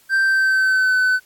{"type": "tone with pitch glide", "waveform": "triangle", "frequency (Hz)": [1568, 1510.2], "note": ["G6", "F#6"], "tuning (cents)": [0, 35], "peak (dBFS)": -12, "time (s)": [0.09, 1.2], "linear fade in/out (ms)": 50, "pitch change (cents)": -65, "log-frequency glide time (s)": [0.22, 0.96], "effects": ["white hiss -54 dBFS RMS until 1.25 s", "AAC 64 kbps"]}